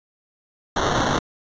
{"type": "noise with sample-and-hold", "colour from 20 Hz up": "white", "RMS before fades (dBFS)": -21, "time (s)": [0.76, 1.19], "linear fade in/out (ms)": 5, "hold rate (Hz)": 2450, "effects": ["resampled to 16000 Hz"]}